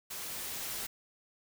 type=noise with level ramp; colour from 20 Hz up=white; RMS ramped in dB=-41 to -38 dBFS; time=0.1-0.87 s; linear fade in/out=10 ms; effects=none

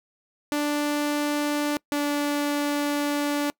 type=tone pair in turn; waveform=sawtooth; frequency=293.7 / 290.3 Hz; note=D4 / D4; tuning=0 / -20 cents; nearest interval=unison; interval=20 cents; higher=first; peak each=-19 / -19 dBFS; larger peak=neither; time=0.52-1.77 / 1.92-3.5 s; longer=second; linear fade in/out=0 ms; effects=noise-tail reverb RT60 0.1 s tail -24 dB re dry

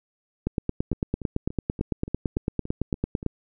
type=two click trains; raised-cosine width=3 ms; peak=-22 / -11 dBFS; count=9 / 26; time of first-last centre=0.93-3.229 / 0.47-3.263 s; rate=3.48 / 8.95 Hz; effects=none

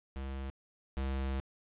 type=tone pair in turn; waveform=square; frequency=67.2 / 66.95 Hz; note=C2 / C2; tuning=+47 / +40 cents; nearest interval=unison; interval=7 cents; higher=first; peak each=-38 / -33 dBFS; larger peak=second; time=0.16-0.5 / 0.97-1.4 s; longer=second; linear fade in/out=0 ms; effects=resampled to 8000 Hz + 11-bit

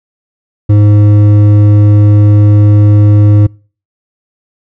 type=tone with hard clipping; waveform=sine; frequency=103.83 Hz; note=G#2; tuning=in tune; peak=-4 dBFS; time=0.69-3.47 s; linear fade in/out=10 ms; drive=8 dB; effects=noise-tail reverb RT60 0.4 s tail -26 dB re dry

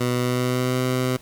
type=tone with pitch glide; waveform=15% pulse; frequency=123.47 to 127.6 Hz; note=B2 to C3; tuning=0 to -43 cents; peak=-14 dBFS; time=0-1.17 s; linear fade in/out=10 ms; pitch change=+57 cents; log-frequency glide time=0.14-0.81 s; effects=pink hiss -49 dBFS RMS until 1.21 s

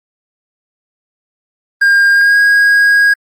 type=tone with pitch glide; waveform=triangle; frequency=1609 to 1640.9 Hz; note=G6 to G#6; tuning=+45 to -21 cents; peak=-4 dBFS; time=1.81-3.14 s; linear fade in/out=10 ms; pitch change=+34 cents; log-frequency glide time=2.12-2.38 s; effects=Opus 32 kbps

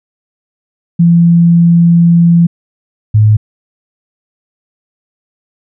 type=tone pair in turn; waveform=sine; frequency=170 / 107.09 Hz; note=F3 / A2; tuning=-46 / -46 cents; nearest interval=minor sixth; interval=800 cents; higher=first; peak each=-3 dBFS; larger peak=neither; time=0.99-2.47 / 3.14-3.37 s; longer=first; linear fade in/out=10 ms; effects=none

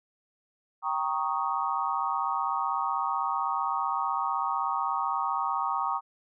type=chord; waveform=sine; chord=Eb dominant seventh; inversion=first; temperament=equal; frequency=784 / 932.3 / 1108.7 / 1244.5 Hz; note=G5 / Bb5 / Db6 / Eb6; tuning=0 / 0 / 0 / 0 cents; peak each=-33 / -31 / -31 / -32 dBFS; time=0.82-6.01 s; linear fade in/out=50 ms; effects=none

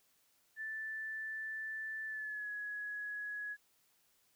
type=tone with pitch glide; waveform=sine; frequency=1760 to 1678.6 Hz; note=A6 to G#6; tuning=0 to +18 cents; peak=-39 dBFS; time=0.56-3.57 s; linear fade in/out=50 ms; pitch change=-82 cents; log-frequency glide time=2.06-2.5 s; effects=white hiss -73 dBFS RMS until 4.35 s

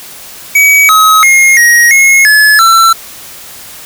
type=tone with pitch steps; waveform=square; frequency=2270 / 1276 / 2143 / 1890 / 2167 / 1712 / 1341 Hz; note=C#7 / D#6 / C7 / A#6 / C#7 / A6 / E6; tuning=+41 / +43 / +41 / +23 / -40 / -48 / +29 cents; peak=-3 dBFS; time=0.55-2.93 s; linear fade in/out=5 ms; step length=340 ms; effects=white hiss -29 dBFS RMS until 3.85 s

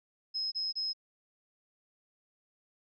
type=tone bursts; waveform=sine; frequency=5130 Hz; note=E8; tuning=48 cents flat; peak=-31 dBFS; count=3; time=0.34-0.934 s; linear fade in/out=20 ms; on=180 ms; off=27 ms; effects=none

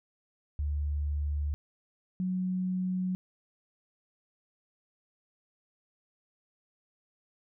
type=tone pair in turn; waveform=sine; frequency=73.3 / 184.33 Hz; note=D2 / F#3; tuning=-3 / -6 cents; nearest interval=octave + major third; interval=1597 cents; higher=second; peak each=-28 dBFS; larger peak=neither; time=0.59-1.54 / 2.2-3.15 s; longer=neither; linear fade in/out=0 ms; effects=none

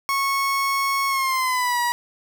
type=tone with pitch glide; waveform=30% pulse; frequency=1100 to 963.2 Hz; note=C#6 to B5; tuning=-14 to -44 cents; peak=-17 dBFS; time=0.09-1.92 s; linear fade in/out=0 ms; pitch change=-230 cents; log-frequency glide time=1.08-1.8 s; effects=none

